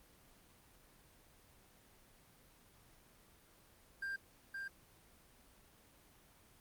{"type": "tone with echo", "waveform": "triangle", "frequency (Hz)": 1589, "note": "G6", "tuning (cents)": 23, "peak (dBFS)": -37, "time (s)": [4.02, 4.16], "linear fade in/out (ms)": 5, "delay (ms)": 520, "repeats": 1, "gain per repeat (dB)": -3, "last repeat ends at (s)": 4.68, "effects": ["pink hiss -65 dBFS RMS until 6.6 s", "Opus 24 kbps"]}